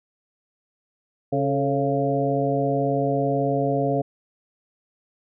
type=harmonic tone with a mistuned harmonic; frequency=138.1 Hz; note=C#3; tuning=6 cents flat; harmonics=1 / 2 / 3 / 4 / 5; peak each=-26 / -26 / -26 / -26 / -26 dBFS; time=1.32-4.02 s; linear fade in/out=10 ms; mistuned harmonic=3; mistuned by=+75 cents; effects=none